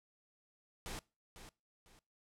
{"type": "noise with echo", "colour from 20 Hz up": "pink", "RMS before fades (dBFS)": -44, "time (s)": [0.86, 0.99], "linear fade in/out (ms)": 0, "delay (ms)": 500, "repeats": 2, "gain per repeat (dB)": -10, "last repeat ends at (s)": 1.99, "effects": ["noise-tail reverb RT60 0.3 s tail -23 dB re dry", "low-pass 11000 Hz 12 dB/octave"]}